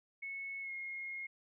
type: tone with pitch glide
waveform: sine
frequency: 2199 to 2149 Hz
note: C#7 to C7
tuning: -14 to +46 cents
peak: -40 dBFS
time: 0.22-1.27 s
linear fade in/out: 10 ms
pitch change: -40 cents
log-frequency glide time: 0.61-0.72 s
effects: none